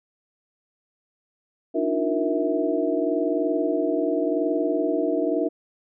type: tone cluster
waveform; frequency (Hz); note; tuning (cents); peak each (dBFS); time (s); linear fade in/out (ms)
sine; 293 / 313.9 / 356.1 / 467.2 / 653; D4 / D#4 / F4 / A#4 / E5; -4 / +15 / +34 / +4 / -17; -27; 1.74-5.49; 20
effects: none